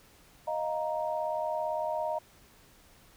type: chord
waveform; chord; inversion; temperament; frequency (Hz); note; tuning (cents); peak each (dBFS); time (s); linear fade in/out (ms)
sine; Eb suspended second; none; just; 622.3 / 700 / 933.4; Eb5 / F5 / Bb5; 0 / +4 / +2; -32 / -36 / -34; 0.47-2.19; 10
effects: pink hiss -59 dBFS RMS until 3.16 s